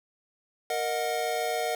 square chord, D# minor, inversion second, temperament equal with one note detuned, 466.2 / 622.3 / 729.4 Hz, A#4 / D#5 / F#5, 0 / 0 / -25 cents, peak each -33 / -33 / -31 dBFS, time 0.7-1.75 s, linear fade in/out 2 ms, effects none

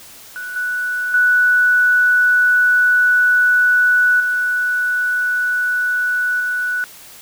sine tone with level steps, 1480 Hz, F#6, in tune, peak -25 / -18 / -10 / -15 / -17 dBFS, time 0.36-6.84 s, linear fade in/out 0 ms, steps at 0.56 / 1.14 / 4.2 / 6.4 s, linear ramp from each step 2 ms, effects white hiss -40 dBFS RMS until 7.21 s

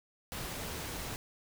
pink noise, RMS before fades -40 dBFS, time 0.32-1.16 s, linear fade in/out 0 ms, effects none

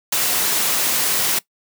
white noise, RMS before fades -19 dBFS, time 0.12-1.39 s, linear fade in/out 5 ms, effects noise-tail reverb RT60 0.1 s tail -20 dB re dry + high-pass 150 Hz 12 dB/octave

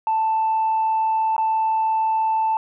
sine tone with dropouts, 883 Hz, A5, 6 cents sharp, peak -16 dBFS, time 0.07-2.57 s, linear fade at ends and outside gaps 1 ms, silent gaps 1.365-1.38 s, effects tanh soft clip ceiling -14 dBFS

